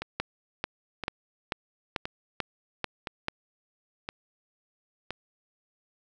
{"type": "two click trains", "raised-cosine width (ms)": 0.3, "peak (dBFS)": [-12, -17], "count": [8, 6], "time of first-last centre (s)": [[0.2, 3.284], [0.02, 5.106]], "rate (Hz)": [2.27, 0.983], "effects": []}